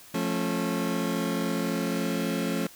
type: chord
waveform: 30% pulse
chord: F augmented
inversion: none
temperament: just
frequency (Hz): 174.61 / 218.3 / 272.8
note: F3 / A3 / C#4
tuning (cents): 0 / -13 / -28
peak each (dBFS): -28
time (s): 0.14-2.67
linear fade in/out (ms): 5
effects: white hiss -50 dBFS RMS until 2.75 s